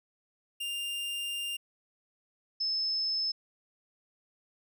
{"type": "tone pair in turn", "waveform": ["45% pulse", "sine"], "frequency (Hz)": [2800, 5231], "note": ["F7", "E8"], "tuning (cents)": [4, -14], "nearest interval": "major seventh", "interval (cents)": 1082, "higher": "second", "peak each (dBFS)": [-33, -28], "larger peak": "second", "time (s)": [[0.6, 1.57], [2.6, 3.32]], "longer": "first", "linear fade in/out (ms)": 10, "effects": []}